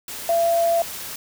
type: tone in noise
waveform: sine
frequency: 676 Hz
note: E5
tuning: 43 cents sharp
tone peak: -16 dBFS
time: 0.29-0.82 s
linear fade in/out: 2 ms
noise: white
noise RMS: -33 dBFS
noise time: 0.08-1.16 s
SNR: +14 dB
effects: none